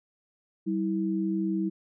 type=tone pair together; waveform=sine; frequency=192.77 / 324.2 Hz; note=G3 / E4; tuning=-29 / -29 cents; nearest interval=major sixth; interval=900 cents; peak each=-28 dBFS; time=0.66-1.7 s; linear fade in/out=20 ms; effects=none